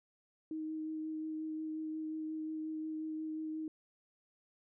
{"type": "tone with vibrato", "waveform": "sine", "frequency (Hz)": 313.5, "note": "D#4", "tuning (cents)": 13, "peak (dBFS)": -37, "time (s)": [0.51, 3.68], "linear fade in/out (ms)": 2, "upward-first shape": "sine", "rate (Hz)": 5.6, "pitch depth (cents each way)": 11, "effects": []}